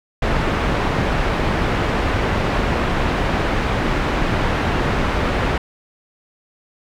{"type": "low-pass noise", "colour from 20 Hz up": "pink", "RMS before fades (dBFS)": -19, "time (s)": [0.22, 5.58], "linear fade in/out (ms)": 5, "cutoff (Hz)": 2200, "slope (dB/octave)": 12, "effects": []}